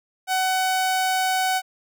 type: tone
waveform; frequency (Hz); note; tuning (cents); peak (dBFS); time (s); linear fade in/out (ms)
sawtooth; 750; F#5; +23; -16; 0.27-1.62; 50
effects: none